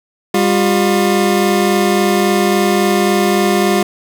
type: tone pair together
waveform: 25% pulse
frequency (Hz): 199.7 / 355.8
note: G3 / F4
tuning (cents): +32 / +32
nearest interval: minor seventh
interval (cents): 1000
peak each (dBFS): -10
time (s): 0.34-3.83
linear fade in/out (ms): 5
effects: none